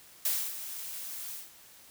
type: noise with ADSR envelope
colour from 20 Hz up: blue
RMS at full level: -28 dBFS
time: 0.25-1.51 s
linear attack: 3 ms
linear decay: 270 ms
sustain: -12 dB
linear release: 180 ms
effects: white hiss -55 dBFS RMS until 1.9 s